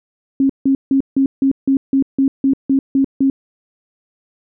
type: tone bursts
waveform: sine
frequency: 270.8 Hz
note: C#4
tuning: 40 cents flat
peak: -10 dBFS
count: 12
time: 0.4-3.3 s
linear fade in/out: 2 ms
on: 95 ms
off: 160 ms
effects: none